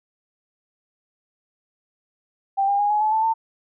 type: tone with pitch steps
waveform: sine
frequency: 786 / 803.9 / 822.2 / 841 / 860.1 / 879.7 / 899.8 Hz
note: G5 / G5 / G#5 / G#5 / A5 / A5 / A5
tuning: +4 / +43 / -18 / +22 / -40 / -1 / +39 cents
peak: -17 dBFS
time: 2.57-3.34 s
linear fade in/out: 20 ms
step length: 110 ms
effects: none